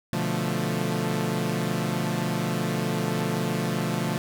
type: chord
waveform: sawtooth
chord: B half-diminished seventh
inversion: none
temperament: equal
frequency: 123.47 / 146.83 / 174.61 / 220 Hz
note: B2 / D3 / F3 / A3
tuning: 0 / 0 / 0 / 0 cents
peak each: -28 / -27 / -25 / -26 dBFS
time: 0.13-4.18 s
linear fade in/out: 0 ms
effects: none